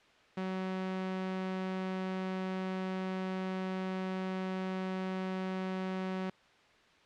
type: tone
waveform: sawtooth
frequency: 187.6 Hz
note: F#3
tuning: 24 cents sharp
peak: -30 dBFS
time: 0.37-6.3 s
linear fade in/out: 5 ms
effects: white hiss -62 dBFS RMS until 7.05 s + low-pass 3000 Hz 12 dB/octave